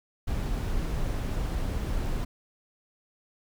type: noise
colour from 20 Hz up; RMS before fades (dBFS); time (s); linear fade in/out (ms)
brown; -29; 0.27-2.25; 10
effects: none